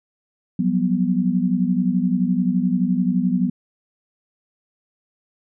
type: tone cluster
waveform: sine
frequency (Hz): 179.3 / 190.9 / 246.1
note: F3 / G3 / B3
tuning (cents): +46 / -46 / -6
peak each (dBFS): -21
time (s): 0.59-3.5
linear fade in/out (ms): 5
effects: none